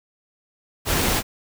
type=noise; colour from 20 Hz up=pink; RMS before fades=-21 dBFS; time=0.85-1.23 s; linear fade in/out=50 ms; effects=none